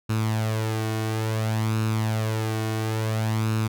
sawtooth tone with flanger, 110 Hz, A2, in tune, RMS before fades -25 dBFS, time 0.09-3.68 s, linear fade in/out 10 ms, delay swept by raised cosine 0.75 to 2.75 ms, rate 0.58 Hz, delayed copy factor +0.55, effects none

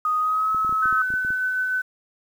sine tone with pitch glide, 1244.5 to 1289.9 Hz, D#6 to E6, 0 to -38 cents, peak -19 dBFS, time 0.05-1.02 s, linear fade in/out 2 ms, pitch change +62 cents, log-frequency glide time 0.19-0.52 s
clicks, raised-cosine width 3 ms, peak -26 dBFS, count 10, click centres 0.547 / 0.648 / 0.694 / 0.726 / 0.857 / 0.927 / 1.104 / 1.139 / 1.249 / 1.305 s
sine tone with tremolo, 1510 Hz, F#6, 35 cents sharp, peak -20 dBFS, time 0.82-1.82 s, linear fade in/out 10 ms, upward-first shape sine, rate 6.7 Hz, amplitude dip 25%
effects 8-bit

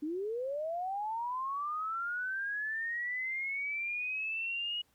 sine linear sweep, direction up, 287.9 to 2906 Hz, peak -33 dBFS, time 0.02-4.82 s, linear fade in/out 10 ms, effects pink hiss -71 dBFS RMS until 4.94 s

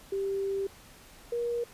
sine tone pair in turn, 392 / 474.7 Hz, G4 / A#4, 0 / +31 cents, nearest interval minor third, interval 331 cents, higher second, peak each -28 dBFS, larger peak neither, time 0.12-0.67 / 1.32-1.64 s, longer first, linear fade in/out 5 ms, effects pink hiss -53 dBFS RMS until 1.73 s + resampled to 32000 Hz

